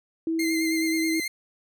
sine tone with pitch glide, 325.9 to 322.9 Hz, E4 to E4, -20 to -36 cents, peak -23 dBFS, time 0.27-1.2 s, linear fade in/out 2 ms, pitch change -16 cents, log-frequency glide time 0.44-0.6 s
sawtooth tone with vibrato, 2093 Hz, C7, in tune, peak -24 dBFS, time 0.39-1.28 s, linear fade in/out 5 ms, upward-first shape sine, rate 9.3 Hz, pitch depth 30 cents each way
effects none

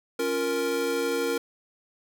square chord, Bb minor, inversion first, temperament equal, 277.2 / 349.2 / 466.2 Hz, Db4 / F4 / Bb4, 0 / 0 / 0 cents, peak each -33 / -33 / -27 dBFS, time 0.19-1.38 s, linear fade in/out 5 ms, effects none

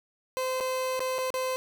30% pulse tone with dropouts, 516 Hz, C5, 24 cents flat, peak -25 dBFS, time 0.37-1.56 s, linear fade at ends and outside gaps 0 ms, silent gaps 0.602-0.607 / 0.994-1.004 / 1.183-1.187 / 1.304-1.341 s, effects none

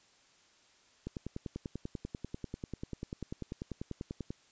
click train, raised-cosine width 3 ms, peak -25 dBFS, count 34, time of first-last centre 1.07-4.305 s, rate 10.2 Hz, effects white hiss -65 dBFS RMS until 4.51 s + resampled to 16000 Hz

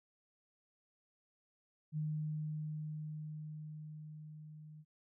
sine tone with level ramp, 153.3 Hz, D#3, 25 cents flat, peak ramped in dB -34 to -51 dBFS, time 1.92-4.85 s, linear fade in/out 50 ms, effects none

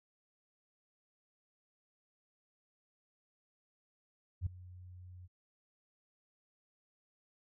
sine tone with ADSR envelope, 90.4 Hz, F#2, 40 cents flat, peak -29 dBFS, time 4.41-5.28 s, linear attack 53 ms, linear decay 6 ms, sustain -20 dB, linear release 32 ms, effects none

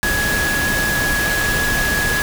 sine tone in noise, 1674 Hz, G#6, 13 cents sharp, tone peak -18 dBFS, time 0.03-2.22 s, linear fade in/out 0 ms, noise pink, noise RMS -21 dBFS, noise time 0.03-2.22 s, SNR 0 dB, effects none

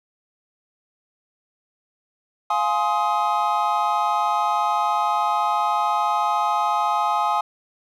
triangle chord, F minor seventh, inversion none, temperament just, 698.5 / 838.1 / 1047.7 / 1257.2 Hz, F5 / Ab5 / C6 / Eb6, 0 / +16 / +2 / +18 cents, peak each -25 / -20 / -24 / -22 dBFS, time 2.5-7.41 s, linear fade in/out 5 ms, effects none

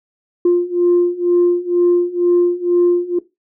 sine beating tone pair, 350 / 352.1 Hz, F4 / F4, +4 / +14 cents, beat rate 2.1 Hz, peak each -14 / -12 dBFS, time 0.45-3.19 s, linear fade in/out 5 ms, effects noise-tail reverb RT60 0.2 s tail -17 dB re dry + tanh soft clip ceiling -6 dBFS

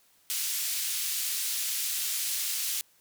white band-pass noise, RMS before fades -31 dBFS, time 0.3-2.81 s, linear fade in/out 0 ms, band 2800 to 16000 Hz, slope 12 dB/octave, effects white hiss -64 dBFS RMS until 3 s

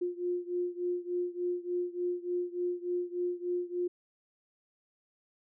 sine beating tone pair, 353.5 / 356.9 Hz, F4 / F4, +21 / +38 cents, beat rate 3.4 Hz, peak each -33 / -35 dBFS, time 0.01-3.88 s, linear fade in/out 10 ms, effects none

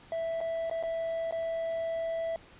triangle tone with dropouts, 659.3 Hz, E5, in tune, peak -28 dBFS, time 0.12-2.36 s, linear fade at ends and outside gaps 1 ms, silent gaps 0.405-0.412 / 0.698-0.712 / 0.827-0.835 / 1.31-1.324 s, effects pink hiss -55 dBFS RMS until 2.59 s + resampled to 8000 Hz

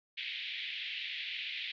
white band-pass noise, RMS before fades -40 dBFS, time 0.17-1.72 s, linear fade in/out 10 ms, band 2000 to 3700 Hz, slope 48 dB/octave, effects none

